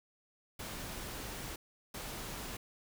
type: noise bursts at uneven times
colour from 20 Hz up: pink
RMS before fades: -43 dBFS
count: 2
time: 0.59-1.56 / 1.94-2.57 s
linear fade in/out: 5 ms
effects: none